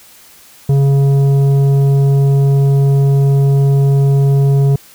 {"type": "tone with tanh clipping", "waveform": "triangle", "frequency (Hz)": 138.59, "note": "C#3", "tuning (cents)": 0, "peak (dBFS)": -9, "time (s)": [0.69, 4.76], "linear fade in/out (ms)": 5, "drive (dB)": 13, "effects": ["white hiss -42 dBFS RMS until 4.94 s"]}